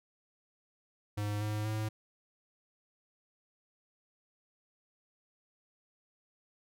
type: tone with pitch steps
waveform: square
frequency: 103.83 / 106.07 / 108.36 Hz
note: G#2 / G#2 / A2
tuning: 0 / +37 / -26 cents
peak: -33 dBFS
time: 1.17-1.89 s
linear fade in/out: 10 ms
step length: 240 ms
effects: none